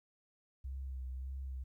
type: tone with vibrato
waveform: sine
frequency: 65.41 Hz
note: C2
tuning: in tune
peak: -39 dBFS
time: 0.64-1.64 s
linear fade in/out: 10 ms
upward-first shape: sine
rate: 1.7 Hz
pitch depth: 40 cents each way
effects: 13-bit